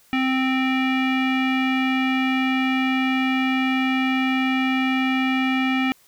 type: tone with low-pass filter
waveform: square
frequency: 261.6 Hz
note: C4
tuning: in tune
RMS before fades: -21 dBFS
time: 0.13-5.92 s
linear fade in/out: 0 ms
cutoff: 2500 Hz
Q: 4.5
effects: white hiss -56 dBFS RMS until 6.07 s